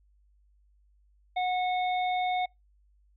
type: harmonic tone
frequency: 731 Hz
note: F#5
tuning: 21 cents flat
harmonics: 1 / 3 / 5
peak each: -26 / -36 / -40 dBFS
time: 1.36-2.46 s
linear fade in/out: 10 ms
effects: noise-tail reverb RT60 0.2 s tail -26 dB re dry + added 50 Hz sine -61 dBFS peak until 3.16 s